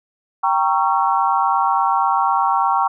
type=chord; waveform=sine; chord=G diminished seventh; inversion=none; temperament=equal with one note detuned; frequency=784 / 932.3 / 1108.7 / 1349.3 Hz; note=G5 / Bb5 / Db6 / Fb6; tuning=0 / 0 / 0 / +40 cents; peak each=-19 / -19 / -19 / -24 dBFS; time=0.43-2.88 s; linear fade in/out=10 ms; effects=none